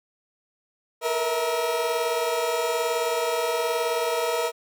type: tone cluster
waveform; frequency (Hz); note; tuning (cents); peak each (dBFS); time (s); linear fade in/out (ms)
30% pulse; 457 / 475.9 / 649; A#4 / A#4 / E5; -34 / +36 / -27; -29 / -23 / -25; 1.01-4.52; 50
effects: none